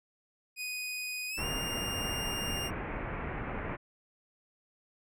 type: tone with pitch glide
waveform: sawtooth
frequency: 2489 to 2810 Hz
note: D#7 to F7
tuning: 0 to +10 cents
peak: -32 dBFS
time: 0.56-2.71 s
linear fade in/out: 50 ms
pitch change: +210 cents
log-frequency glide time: 1.29-1.45 s
type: low-pass noise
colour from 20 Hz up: pink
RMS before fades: -37 dBFS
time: 1.37-3.77 s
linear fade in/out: 20 ms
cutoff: 2400 Hz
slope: 48 dB/octave
effects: none